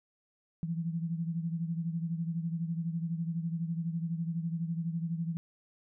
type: beating tone pair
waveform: sine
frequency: 164.81 / 176.81 Hz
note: E3 / F3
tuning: 0 / +22 cents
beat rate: 12 Hz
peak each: -32 / -38 dBFS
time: 0.63-5.37 s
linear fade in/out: 0 ms
effects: none